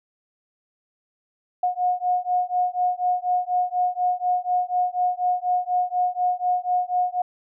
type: beating tone pair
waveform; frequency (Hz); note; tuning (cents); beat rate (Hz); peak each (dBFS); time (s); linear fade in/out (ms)
sine; 721 / 725.1; F#5 / F#5; -45 / -35; 4.1; -23; 1.63-7.22; 5
effects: none